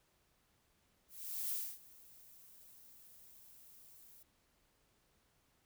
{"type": "noise with ADSR envelope", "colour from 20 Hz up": "violet", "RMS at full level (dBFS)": -38, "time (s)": [1.08, 4.23], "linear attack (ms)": 440, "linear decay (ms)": 260, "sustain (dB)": -22, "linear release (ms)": 4, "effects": ["pink hiss -75 dBFS RMS until 5.65 s"]}